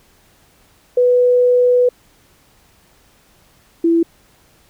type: tone pair in turn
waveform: sine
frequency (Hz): 493.9 / 333.9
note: B4 / E4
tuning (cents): 0 / +22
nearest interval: perfect fifth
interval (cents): 678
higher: first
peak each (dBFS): -9 / -10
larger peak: first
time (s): 0.97-1.89 / 3.84-4.03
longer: first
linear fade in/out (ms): 5
effects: pink hiss -53 dBFS RMS until 4.69 s

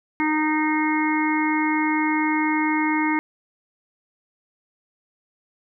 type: harmonic tone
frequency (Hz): 308.1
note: D#4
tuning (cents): -17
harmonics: 1 / 3 / 4 / 5 / 6 / 7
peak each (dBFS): -21 / -25 / -33 / -35 / -31 / -26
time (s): 0.2-3.19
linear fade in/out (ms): 0
effects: none

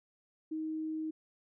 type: tone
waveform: sine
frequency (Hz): 314.6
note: D#4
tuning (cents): +19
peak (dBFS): -34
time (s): 0.51-1.11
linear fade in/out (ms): 10
effects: none

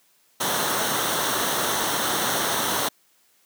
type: noise with comb filter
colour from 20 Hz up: pink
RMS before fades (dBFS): -24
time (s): 0.4-2.89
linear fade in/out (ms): 10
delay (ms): 0.41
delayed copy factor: -0.6
effects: white hiss -62 dBFS RMS until 3.45 s + high-pass 150 Hz 12 dB/octave

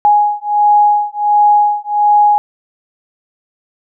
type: beating tone pair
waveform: sine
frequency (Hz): 830.6 / 832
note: G#5 / G#5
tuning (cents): 0 / +3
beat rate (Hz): 1.4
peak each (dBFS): -11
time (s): 0.05-2.38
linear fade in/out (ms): 0
effects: none

